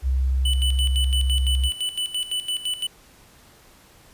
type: tone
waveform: sine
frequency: 65.41 Hz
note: C2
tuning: in tune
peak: -18 dBFS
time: 0.02-1.71 s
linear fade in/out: 50 ms
type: tone with tremolo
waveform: square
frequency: 2983 Hz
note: F#7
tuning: 13 cents sharp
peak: -23 dBFS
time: 0.45-2.87 s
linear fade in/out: 5 ms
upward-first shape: square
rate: 5.9 Hz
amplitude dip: 75%
effects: pink hiss -52 dBFS RMS until 4.13 s + resampled to 32000 Hz